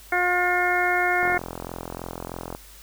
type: harmonic tone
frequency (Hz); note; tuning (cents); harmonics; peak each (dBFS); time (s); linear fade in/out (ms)
357.5; F4; +41; 1 / 2 / 3 / 4 / 5 / 6; -28 / -24 / -33 / -25 / -27 / -26; 0.12-1.38; 5
type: click train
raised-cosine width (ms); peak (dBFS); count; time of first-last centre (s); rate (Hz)
1; -18; 58; 1.23-2.549; 43.2
effects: added 50 Hz sine -48 dBFS peak until 2.82 s + white hiss -48 dBFS RMS until 2.82 s